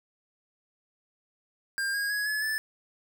square tone with pitch steps, 1600 / 1635.5 / 1671.8 / 1708.9 / 1746.8 Hz, G6 / G#6 / G#6 / G#6 / A6, +35 / -27 / +11 / +49 / -13 cents, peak -28 dBFS, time 1.78-2.58 s, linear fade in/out 0 ms, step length 160 ms, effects none

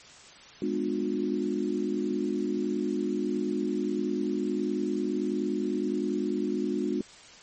sine chord, G# diminished seventh, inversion none, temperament just, 207.7 / 249.2 / 299 / 358.8 Hz, G#3 / B3 / D4 / F4, 0 / +16 / +31 / +47 cents, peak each -32 / -33 / -31 / -31 dBFS, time 0.62-7.01 s, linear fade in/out 2 ms, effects white hiss -50 dBFS RMS until 7.42 s + MP3 32 kbps

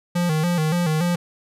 square tone with vibrato, 165.2 Hz, E3, 4 cents sharp, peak -19 dBFS, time 0.15-1.16 s, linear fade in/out 10 ms, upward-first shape square, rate 3.5 Hz, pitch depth 100 cents each way, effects resampled to 32000 Hz

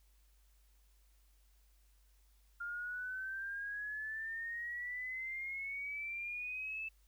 sine exponential sweep, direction up, 1400 to 2639 Hz, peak -39 dBFS, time 2.6-6.89 s, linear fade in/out 10 ms, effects added 50 Hz sine -65 dBFS peak until 7.07 s + white hiss -75 dBFS RMS until 7.07 s

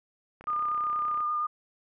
click train, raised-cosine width 0.5 ms, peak -31 dBFS, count 27, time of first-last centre 0.41-1.205 s, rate 32.7 Hz
sine tone with vibrato, 1213 Hz, D#6, 44 cents flat, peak -26 dBFS, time 0.47-1.47 s, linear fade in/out 10 ms, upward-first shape triangle, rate 8.5 Hz, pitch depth 17 cents each way
effects none

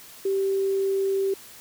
sine tone, 389.1 Hz, G4, 13 cents flat, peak -21 dBFS, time 0.25-1.34 s, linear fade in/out 5 ms, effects white hiss -46 dBFS RMS until 1.6 s

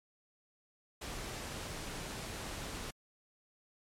pink noise, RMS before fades -42 dBFS, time 1.01-2.91 s, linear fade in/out 10 ms, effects low-pass 10000 Hz 12 dB/octave + MP3 96 kbps

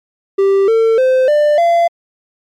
triangle tone with pitch steps, 392 / 450.3 / 517.2 / 594.2 / 682.5 Hz, G4 / A4 / C5 / D5 / F5, 0 / +40 / -20 / +20 / -40 cents, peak -6 dBFS, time 0.38-1.88 s, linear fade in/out 10 ms, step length 300 ms, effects MP3 64 kbps

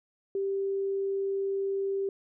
sine tone, 392 Hz, G4, in tune, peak -27 dBFS, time 0.35-2.09 s, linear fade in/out 2 ms, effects none

